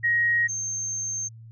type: tone pair in turn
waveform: sine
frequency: 1886 / 6344 Hz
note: A#6 / G8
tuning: +20 / +20 cents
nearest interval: octave + major sixth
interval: 2100 cents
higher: second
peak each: -19 / -27 dBFS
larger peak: first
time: 0.03-0.48 / 0.48-1.29 s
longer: second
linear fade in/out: 20 ms
effects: added 113 Hz sine -42 dBFS peak until 1.51 s